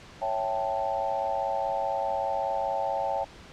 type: chord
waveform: sine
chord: A dominant seventh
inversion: first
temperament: equal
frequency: 554.4 / 659.3 / 784 / 880 Hz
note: C#5 / E5 / G5 / A5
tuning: 0 / 0 / 0 / 0 cents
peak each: -32 / -33 / -30 / -32 dBFS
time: 0.21-3.25 s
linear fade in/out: 20 ms
effects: pink hiss -48 dBFS RMS until 3.52 s + low-pass 5000 Hz 12 dB/octave